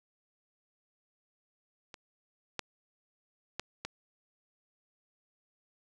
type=clicks; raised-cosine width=0.2 ms; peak=-28 / -16 / -17 / -19 dBFS; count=4; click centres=1.942 / 2.593 / 3.596 / 3.85 s; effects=none